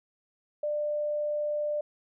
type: tone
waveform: sine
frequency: 595 Hz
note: D5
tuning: 22 cents sharp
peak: -27 dBFS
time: 0.63-1.81 s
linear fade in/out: 5 ms
effects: none